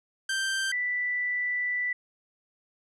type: tone pair in turn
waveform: sawtooth / sine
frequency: 1568 / 1975.6 Hz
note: G6 / B6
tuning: 0 / 0 cents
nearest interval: major third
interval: 400 cents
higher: second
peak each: -23 / -26 dBFS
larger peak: first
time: 0.29-0.72 / 0.72-1.93 s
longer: second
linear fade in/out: 5 ms
effects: resampled to 24000 Hz